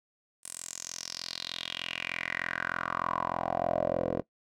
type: tone with band-pass filter sweep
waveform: 10% pulse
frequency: 43.29 Hz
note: F1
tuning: 14 cents flat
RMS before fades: -34 dBFS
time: 0.43-4.22 s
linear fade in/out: 20 ms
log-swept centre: 9100 to 440 Hz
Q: 4.8
effects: noise-tail reverb RT60 0.1 s tail -18 dB re dry